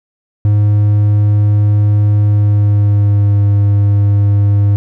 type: tone with pitch glide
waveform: triangle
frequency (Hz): 103.83 to 101.63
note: G#2 to G#2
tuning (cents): 0 to -37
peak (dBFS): -5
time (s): 0.45-4.76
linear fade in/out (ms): 0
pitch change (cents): -37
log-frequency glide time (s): 2.22-3.41
effects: none